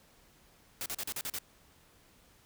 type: noise bursts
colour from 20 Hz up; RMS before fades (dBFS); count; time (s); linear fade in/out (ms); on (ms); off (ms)
white; -37; 7; 0.81-1.386; 0; 48; 40
effects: pink hiss -63 dBFS RMS until 2.45 s